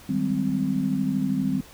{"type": "chord", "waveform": "sine", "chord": "Ab major seventh", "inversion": "second", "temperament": "just", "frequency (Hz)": [155.74, 194.67, 207.7, 259.6], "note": ["Eb3", "G3", "Ab3", "C4"], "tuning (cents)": [2, -12, 0, -13], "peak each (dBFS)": [-30, -26, -31, -25], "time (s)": [0.09, 1.61], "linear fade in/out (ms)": 5, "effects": ["pink hiss -48 dBFS RMS until 1.73 s"]}